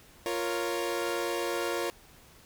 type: chord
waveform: sawtooth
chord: Bb minor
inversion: second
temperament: equal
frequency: 349.2 / 466.2 / 554.4 Hz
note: F4 / Bb4 / Db5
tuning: 0 / 0 / 0 cents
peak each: -29 / -30 / -31 dBFS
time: 0.26-1.9 s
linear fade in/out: 0 ms
effects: pink hiss -56 dBFS RMS until 2.45 s